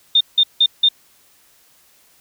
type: tone bursts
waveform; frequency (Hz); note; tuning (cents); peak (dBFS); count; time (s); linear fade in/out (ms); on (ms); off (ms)
sine; 3632; A#7; -46; -9; 4; 0.15-0.888; 5; 57; 170
effects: white hiss -54 dBFS RMS until 2.2 s